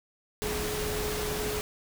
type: tone in noise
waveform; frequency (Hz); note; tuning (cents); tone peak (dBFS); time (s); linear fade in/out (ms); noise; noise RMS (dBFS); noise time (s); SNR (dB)
sine; 422; G#4; +28; -33; 0.42-1.61; 0; pink; -33; 0.42-1.61; -3
effects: none